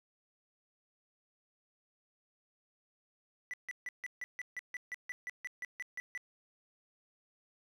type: tone bursts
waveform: triangle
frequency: 1975.5 Hz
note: B6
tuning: in tune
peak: -36 dBFS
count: 16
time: 3.51-6.176 s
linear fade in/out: 0 ms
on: 26 ms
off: 150 ms
effects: none